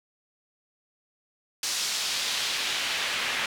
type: noise with band-pass filter sweep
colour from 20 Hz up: pink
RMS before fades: -29 dBFS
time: 1.63-3.46 s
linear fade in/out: 2 ms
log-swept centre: 5500 to 2300 Hz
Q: 1.2
effects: none